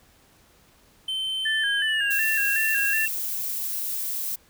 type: tone with pitch glide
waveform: triangle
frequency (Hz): 3088 to 2719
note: G7 to F7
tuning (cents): -27 to -47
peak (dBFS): -24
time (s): 1.08-3.08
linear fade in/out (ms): 5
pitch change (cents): -220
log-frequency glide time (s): 1.77-2.14
type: tone with vibrato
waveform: sine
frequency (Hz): 1700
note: G#6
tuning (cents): +40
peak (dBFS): -23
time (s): 1.45-3.06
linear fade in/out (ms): 10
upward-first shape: square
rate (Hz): 2.7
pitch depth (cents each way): 63
type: noise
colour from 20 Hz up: violet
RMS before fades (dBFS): -29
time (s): 2.1-4.36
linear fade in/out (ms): 10
effects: pink hiss -58 dBFS RMS until 4.49 s